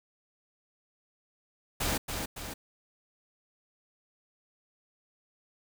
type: noise with echo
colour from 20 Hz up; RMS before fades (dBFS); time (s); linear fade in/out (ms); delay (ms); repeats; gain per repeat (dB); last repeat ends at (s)
pink; -30; 1.8-1.98; 10; 280; 2; -5; 2.54
effects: none